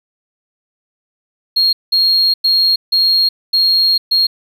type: tone bursts at uneven times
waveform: triangle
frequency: 4259 Hz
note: C8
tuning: 30 cents sharp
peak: -7 dBFS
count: 6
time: 1.56-1.73 / 1.92-2.34 / 2.44-2.76 / 2.92-3.29 / 3.53-3.98 / 4.11-4.27 s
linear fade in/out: 10 ms
effects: tanh soft clip ceiling -5 dBFS